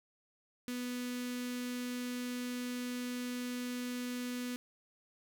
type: tone with notch filter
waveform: sawtooth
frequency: 246.9 Hz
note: B3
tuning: in tune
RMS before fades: -39 dBFS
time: 0.68-4.56 s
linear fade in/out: 0 ms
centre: 780 Hz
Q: 0.55
effects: none